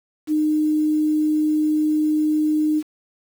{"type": "tone with quantisation", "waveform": "sine", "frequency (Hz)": 306.3, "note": "D#4", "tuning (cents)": -27, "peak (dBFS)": -16, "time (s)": [0.27, 2.83], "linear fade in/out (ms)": 50, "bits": 7, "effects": []}